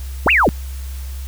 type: linear two-way sweep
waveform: sine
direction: up then down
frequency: 114.7 to 2845 to 114.7 Hz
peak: -10 dBFS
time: 0.26-0.49 s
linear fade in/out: 0 ms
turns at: 0.31 s
effects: added 66 Hz sine -25 dBFS peak until 1.27 s + white hiss -41 dBFS RMS until 1.27 s